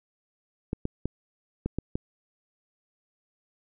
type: clicks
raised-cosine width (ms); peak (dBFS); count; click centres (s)
3; -15; 6; 0.731 / 0.854 / 1.056 / 1.66 / 1.786 / 1.955
effects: none